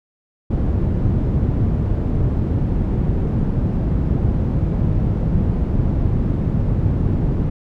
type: low-pass noise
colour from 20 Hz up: white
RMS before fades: -18 dBFS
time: 0.5-7.5 s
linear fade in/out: 10 ms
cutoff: 150 Hz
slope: 12 dB/octave
effects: none